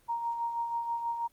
sine tone with tremolo, 934 Hz, A#5, 3 cents sharp, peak -28 dBFS, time 0.08-1.28 s, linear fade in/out 20 ms, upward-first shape sine, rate 6.2 Hz, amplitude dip 45%, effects pink hiss -65 dBFS RMS until 1.32 s + Opus 24 kbps

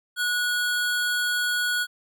square tone pair together, 1463 / 3304 Hz, F#6 / G#7, -20 / -10 cents, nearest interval octave + major second, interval 1410 cents, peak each -24 / -31 dBFS, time 0.16-1.87 s, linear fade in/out 50 ms, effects none

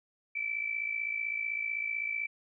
sine tone with amplitude modulation, 2320 Hz, D7, 22 cents flat, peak -28 dBFS, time 0.35-2.27 s, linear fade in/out 10 ms, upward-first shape sine, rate 55.8 Hz, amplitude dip 70%, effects none

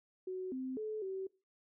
sine tone with pitch steps, 371.7 / 259.7 / 431.4 / 382 Hz, F#4 / C4 / A4 / G4, +8 / -13 / -34 / -45 cents, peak -37 dBFS, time 0.27-1.27 s, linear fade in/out 5 ms, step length 250 ms, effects noise-tail reverb RT60 0.3 s tail -22 dB re dry

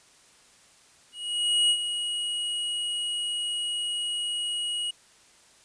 square tone with ADSR envelope, 2899 Hz, F#7, 36 cents flat, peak -19 dBFS, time 1.12-4.91 s, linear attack 580 ms, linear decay 66 ms, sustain -9 dB, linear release 8 ms, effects white hiss -57 dBFS RMS until 5.64 s + resampled to 22050 Hz

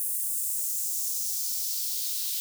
blue noise with high-pass filter sweep, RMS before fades -30 dBFS, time 0-2.4 s, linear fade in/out 0 ms, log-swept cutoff 9800 to 3700 Hz, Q 2, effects none

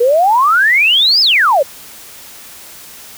sine exponential two-way sweep, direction up then down, 459.2 to 5274 to 512 Hz, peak -7 dBFS, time 0-1.63 s, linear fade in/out 10 ms, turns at 1.21 s, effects white hiss -35 dBFS RMS until 3.17 s

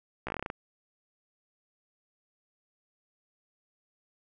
slowing click train, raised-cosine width 0.5 ms, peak -19 dBFS, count 10, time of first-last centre 0.27-0.501 s, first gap 15 ms, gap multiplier 1.13, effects none

